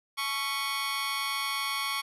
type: tone with amplitude modulation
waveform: 15% pulse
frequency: 1108.7 Hz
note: C#6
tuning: in tune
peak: -19 dBFS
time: 0.17-2.02 s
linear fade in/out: 20 ms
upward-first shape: sine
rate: 252 Hz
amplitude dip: 80%
effects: resampled to 32000 Hz